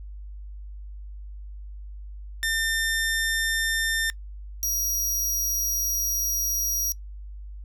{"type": "tone pair in turn", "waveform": "sawtooth", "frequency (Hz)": [1800, 5741], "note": ["A6", "F8"], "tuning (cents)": [39, 47], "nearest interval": "octave + minor sixth", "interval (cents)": 2008, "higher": "second", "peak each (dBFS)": -20, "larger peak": "neither", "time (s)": [[2.43, 4.1], [4.63, 6.92]], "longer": "second", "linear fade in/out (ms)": 0, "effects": ["noise-tail reverb RT60 0.1 s tail -22 dB re dry", "added 50 Hz sine -36 dBFS peak until 7.64 s"]}